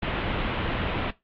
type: low-pass noise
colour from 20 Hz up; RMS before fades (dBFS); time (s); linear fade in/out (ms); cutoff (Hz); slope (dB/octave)
pink; -28; 0.02-1.11; 10; 3400; 48
effects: noise-tail reverb RT60 0.2 s tail -18 dB re dry + AAC 64 kbps